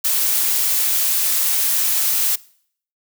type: noise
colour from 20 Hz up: blue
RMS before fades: -18 dBFS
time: 0.04-2.36 s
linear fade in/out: 10 ms
effects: noise-tail reverb RT60 0.6 s tail -22 dB re dry